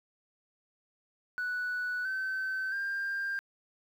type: tone with pitch steps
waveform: sine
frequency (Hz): 1480 / 1535.7 / 1593.6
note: F#6 / G6 / G6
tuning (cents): 0 / -36 / +28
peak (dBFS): -29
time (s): 1.38-3.39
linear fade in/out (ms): 0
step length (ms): 670
effects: tanh soft clip ceiling -29 dBFS + 10-bit